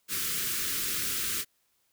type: band-stop noise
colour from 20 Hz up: white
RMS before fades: -31 dBFS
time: 0.08-1.45 s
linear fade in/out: 50 ms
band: 460 to 1200 Hz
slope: 48 dB/octave
effects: white hiss -72 dBFS RMS until 1.92 s